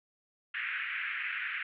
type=band-pass noise; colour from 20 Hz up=pink; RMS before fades=-36 dBFS; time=0.54-1.63 s; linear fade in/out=5 ms; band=1500 to 2600 Hz; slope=48 dB/octave; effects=none